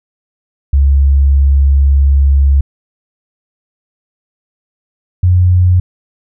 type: tone pair in turn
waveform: sine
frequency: 69.2 / 89.97 Hz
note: C#2 / F#2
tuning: -2 / -48 cents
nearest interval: perfect fourth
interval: 454 cents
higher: second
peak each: -5 dBFS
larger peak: neither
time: 0.73-2.61 / 5.23-5.8 s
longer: first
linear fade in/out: 5 ms
effects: none